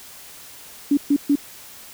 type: tone bursts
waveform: sine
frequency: 285.5 Hz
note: D4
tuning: 49 cents flat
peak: -13 dBFS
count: 3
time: 0.91-1.356 s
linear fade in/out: 5 ms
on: 62 ms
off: 130 ms
effects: white hiss -42 dBFS RMS until 1.93 s